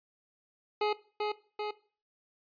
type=tone with echo; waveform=25% pulse; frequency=420.6 Hz; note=G#4; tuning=22 cents sharp; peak=-23 dBFS; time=0.81-0.93 s; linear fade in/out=5 ms; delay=390 ms; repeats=2; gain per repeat=-3 dB; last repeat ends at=1.71 s; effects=noise-tail reverb RT60 0.4 s tail -18 dB re dry + resampled to 11025 Hz